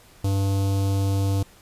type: tone with notch filter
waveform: square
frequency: 98 Hz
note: G2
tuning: in tune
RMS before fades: -22 dBFS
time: 0.24-1.43 s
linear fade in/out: 5 ms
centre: 1800 Hz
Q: 0.54
effects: pink hiss -52 dBFS RMS until 1.61 s + resampled to 32000 Hz